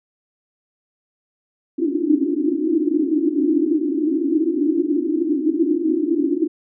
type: band-pass noise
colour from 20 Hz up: white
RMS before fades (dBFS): -19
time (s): 1.78-6.48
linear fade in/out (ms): 10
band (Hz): 280 to 340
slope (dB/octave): 96
effects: none